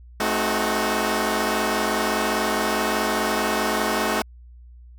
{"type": "chord", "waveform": "10% pulse", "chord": "A diminished seventh", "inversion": "none", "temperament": "equal with one note detuned", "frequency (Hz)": [215.7, 261.6, 311.1, 370], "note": ["A3", "C4", "Eb4", "Gb4"], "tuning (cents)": [-34, 0, 0, 0], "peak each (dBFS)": [-16, -21, -20, -18], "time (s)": [0.2, 4.22], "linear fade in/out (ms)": 2, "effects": ["added 60 Hz sine -42 dBFS peak until 4.98 s"]}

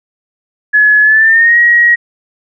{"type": "tone with pitch glide", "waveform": "sine", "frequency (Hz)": [1700, 1897.2], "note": ["G#6", "A#6"], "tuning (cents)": [40, 30], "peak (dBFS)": -4, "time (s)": [0.73, 1.96], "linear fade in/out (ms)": 20, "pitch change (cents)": 190, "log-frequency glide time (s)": [1.02, 1.58], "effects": []}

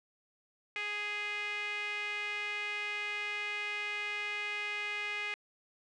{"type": "tone with band-pass filter", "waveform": "sawtooth", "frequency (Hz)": 415.3, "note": "G#4", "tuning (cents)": 0, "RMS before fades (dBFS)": -37, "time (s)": [0.76, 5.34], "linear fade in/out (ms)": 0, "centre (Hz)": 2300, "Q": 5.6, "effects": ["resampled to 22050 Hz"]}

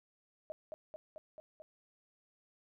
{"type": "tone with echo", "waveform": "sine", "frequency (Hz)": 622.3, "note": "D#5", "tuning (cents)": 0, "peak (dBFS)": -39, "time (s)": [0.5, 0.52], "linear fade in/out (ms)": 0, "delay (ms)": 220, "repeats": 5, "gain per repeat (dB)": -2, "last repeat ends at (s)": 1.62, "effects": []}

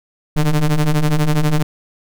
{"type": "ring-modulated tone", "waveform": "square", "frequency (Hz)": 74.8, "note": "D2", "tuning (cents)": 32, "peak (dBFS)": -10, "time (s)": [0.36, 1.63], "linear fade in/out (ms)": 5, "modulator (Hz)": 80.9, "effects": []}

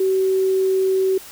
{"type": "tone", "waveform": "sine", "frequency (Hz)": 380, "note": "F#4", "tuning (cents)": 46, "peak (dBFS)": -15, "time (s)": [0, 1.18], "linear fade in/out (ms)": 5, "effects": ["white hiss -40 dBFS RMS until 1.31 s"]}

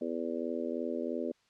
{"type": "harmonic tone", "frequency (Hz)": 83, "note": "E2", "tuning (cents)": 12, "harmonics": [3, 4, 5, 6, 7], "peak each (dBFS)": [-37, -38, -39, -40, -40], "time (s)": [0.01, 1.32], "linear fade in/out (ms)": 5, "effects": ["white hiss -70 dBFS RMS until 1.49 s", "low-pass 5000 Hz 12 dB/octave"]}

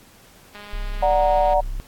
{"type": "click train", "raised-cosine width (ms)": 0.3, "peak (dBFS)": -24, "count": 204, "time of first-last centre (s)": [0.55, 1.535], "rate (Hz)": 206}
{"type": "tone", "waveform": "triangle", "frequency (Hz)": 33, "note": "C1", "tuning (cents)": 16, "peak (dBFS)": -22, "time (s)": [0.73, 1.8], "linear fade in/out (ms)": 0}
{"type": "chord", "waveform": "sine", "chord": "D augmented", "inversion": "none", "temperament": "equal", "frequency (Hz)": [587.3, 740, 932.3], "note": ["D5", "F#5", "A#5"], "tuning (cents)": [0, 0, 0], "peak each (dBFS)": [-19, -18, -23], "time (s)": [1.02, 1.61], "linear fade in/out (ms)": 10}
{"effects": ["pink hiss -50 dBFS RMS until 1.87 s", "AAC 64 kbps"]}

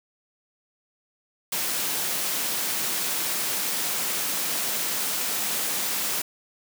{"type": "high-pass noise", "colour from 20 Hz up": "white", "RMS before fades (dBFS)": -27, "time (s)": [1.52, 6.22], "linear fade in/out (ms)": 5, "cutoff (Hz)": 140, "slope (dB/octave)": 24, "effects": []}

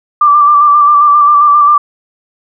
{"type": "tone with vibrato", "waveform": "sine", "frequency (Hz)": 1174.7, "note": "D6", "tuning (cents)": 0, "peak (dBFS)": -3, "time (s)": [0.21, 1.78], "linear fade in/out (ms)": 5, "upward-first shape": "square", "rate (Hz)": 7.5, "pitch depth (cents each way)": 26, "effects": []}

